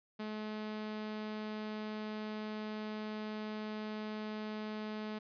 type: tone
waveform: sawtooth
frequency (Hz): 214.2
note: A3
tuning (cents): -46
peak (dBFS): -35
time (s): 0.19-5.19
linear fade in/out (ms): 10
effects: resampled to 11025 Hz